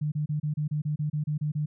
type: tone bursts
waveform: sine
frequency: 150.2 Hz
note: D3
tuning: 39 cents sharp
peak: -25 dBFS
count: 12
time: 0.01-1.66 s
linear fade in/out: 10 ms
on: 110 ms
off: 30 ms
effects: none